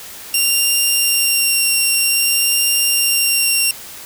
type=tone with vibrato; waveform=10% pulse; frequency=2771 Hz; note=F7; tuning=14 cents flat; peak=-5 dBFS; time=0.34-3.71 s; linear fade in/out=2 ms; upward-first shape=sine; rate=0.52 Hz; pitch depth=10 cents each way; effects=white hiss -34 dBFS RMS until 4.05 s